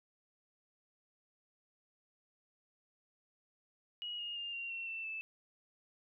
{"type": "tone with pitch steps", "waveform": "sine", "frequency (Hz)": [2900, 2853, 2808, 2763, 2718, 2675, 2632], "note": ["F#7", "F7", "F7", "F7", "F7", "E7", "E7"], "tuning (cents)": [-35, 36, 9, -19, -48, 25, -3], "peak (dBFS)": -39, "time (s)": [4.02, 5.21], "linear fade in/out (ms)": 0, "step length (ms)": 170, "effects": []}